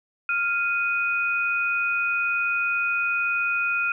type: tone pair together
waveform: sine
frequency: 1396.9 / 2489 Hz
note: F6 / D#7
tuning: 0 / 0 cents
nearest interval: minor seventh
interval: 1000 cents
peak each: -24 dBFS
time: 0.29-3.92 s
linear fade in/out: 2 ms
effects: none